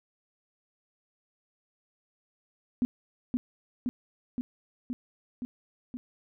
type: tone with echo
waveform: sine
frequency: 246.9 Hz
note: B3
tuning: in tune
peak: -22 dBFS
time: 2.82-2.85 s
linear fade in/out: 0 ms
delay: 520 ms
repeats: 6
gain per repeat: -2 dB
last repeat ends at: 5.97 s
effects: none